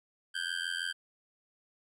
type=tone with amplitude modulation; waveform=25% pulse; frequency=1568 Hz; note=G6; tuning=in tune; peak=-25 dBFS; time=0.34-0.93 s; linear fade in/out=20 ms; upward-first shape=sine; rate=86.2 Hz; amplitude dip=95%; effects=low-pass 9000 Hz 12 dB/octave